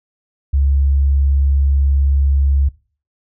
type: tone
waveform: sine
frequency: 69.3 Hz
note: C#2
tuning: in tune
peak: -11 dBFS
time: 0.53-2.69 s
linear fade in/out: 10 ms
effects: noise-tail reverb RT60 0.4 s tail -20 dB re dry